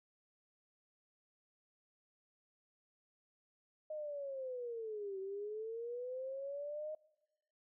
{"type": "linear two-way sweep", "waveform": "sine", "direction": "down then up", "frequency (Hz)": [622.3, 379.8, 622.3], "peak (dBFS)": -40, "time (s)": [3.9, 6.95], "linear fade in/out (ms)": 5, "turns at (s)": 5.19, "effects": ["noise-tail reverb RT60 1.0 s tail -24 dB re dry"]}